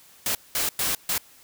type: noise bursts at uneven times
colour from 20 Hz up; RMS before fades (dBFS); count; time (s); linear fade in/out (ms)
white; -25; 4; 0.26-0.35 / 0.55-0.69 / 0.79-0.95 / 1.09-1.18; 2
effects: white hiss -53 dBFS RMS until 1.43 s